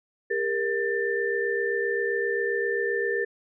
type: tone cluster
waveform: sine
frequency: 402 / 469.6 / 1782 Hz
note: G4 / A#4 / A6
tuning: +44 / +13 / +22 cents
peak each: -28 dBFS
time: 0.3-3.25 s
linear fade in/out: 10 ms
effects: none